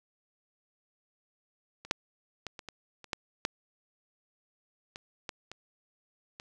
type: clicks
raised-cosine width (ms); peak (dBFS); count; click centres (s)
0.2; -28 / -9 / -20 / -25 / -24 / -30 / -14 / -11 / -24 / -19 / -25 / -26; 12; 1.85 / 1.911 / 2.467 / 2.592 / 2.687 / 3.043 / 3.132 / 3.451 / 4.959 / 5.292 / 5.516 / 6.399
effects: none